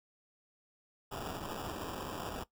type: noise with sample-and-hold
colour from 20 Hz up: blue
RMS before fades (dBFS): -41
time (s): 1.11-2.44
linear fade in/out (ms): 10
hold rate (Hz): 2100
effects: noise-tail reverb RT60 0.1 s tail -17 dB re dry